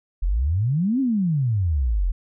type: exponential two-way sweep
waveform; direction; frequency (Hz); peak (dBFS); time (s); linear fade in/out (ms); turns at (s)
sine; up then down; 39.54 to 277.2 to 39.54; -18; 0.22-2.12; 10; 1
effects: none